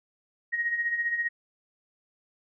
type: tone with tremolo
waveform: sine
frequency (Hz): 1880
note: A#6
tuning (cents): +14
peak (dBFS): -23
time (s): 0.52-1.29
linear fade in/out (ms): 20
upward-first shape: sine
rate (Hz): 15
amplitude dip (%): 60
effects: none